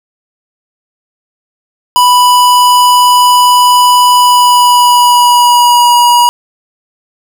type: tone with pitch glide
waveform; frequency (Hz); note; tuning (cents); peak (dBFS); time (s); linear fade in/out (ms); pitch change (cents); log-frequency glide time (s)
square; 987.8 to 963.6; B5 to B5; 0 to -43; -4; 1.96-6.29; 0; -43; 4.14-5.92
effects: none